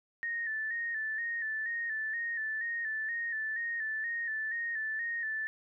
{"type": "tone with vibrato", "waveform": "sine", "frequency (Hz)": 1807, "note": "A6", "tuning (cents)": 46, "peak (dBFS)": -32, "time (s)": [0.23, 5.47], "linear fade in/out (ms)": 0, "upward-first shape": "square", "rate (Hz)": 2.1, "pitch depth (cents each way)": 50, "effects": []}